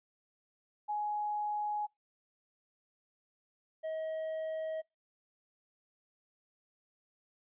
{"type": "tone pair in turn", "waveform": ["sine", "triangle"], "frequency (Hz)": [837, 635.6], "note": ["G#5", "D#5"], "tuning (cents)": [13, 37], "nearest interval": "perfect fourth", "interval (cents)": 476, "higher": "first", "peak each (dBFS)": [-32, -33], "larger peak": "first", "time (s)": [[0.88, 1.87], [3.83, 4.82]], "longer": "neither", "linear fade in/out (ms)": 20, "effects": ["noise-tail reverb RT60 0.2 s tail -26 dB re dry", "resampled to 8000 Hz"]}